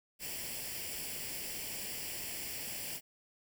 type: noise with comb filter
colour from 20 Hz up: white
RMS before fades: -41 dBFS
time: 0.19-3.01 s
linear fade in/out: 50 ms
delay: 0.39 ms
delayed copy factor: +0.7
effects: none